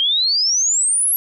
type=exponential sweep; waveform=sine; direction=up; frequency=3136 to 11650 Hz; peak=-14 dBFS; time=0-1.16 s; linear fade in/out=0 ms; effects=none